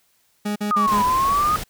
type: tone bursts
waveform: 40% pulse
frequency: 207.7 Hz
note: G#3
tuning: in tune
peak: -21 dBFS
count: 4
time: 0.45-1.025 s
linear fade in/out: 10 ms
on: 110 ms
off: 45 ms
type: exponential two-way sweep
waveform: sine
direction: down then up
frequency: 1257 to 980 to 1257 Hz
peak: -16 dBFS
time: 0.71-1.56 s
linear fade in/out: 0 ms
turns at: 1.02 s
type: noise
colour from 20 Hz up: pink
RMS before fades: -30 dBFS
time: 0.87-1.64 s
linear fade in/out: 10 ms
effects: white hiss -63 dBFS RMS until 1.69 s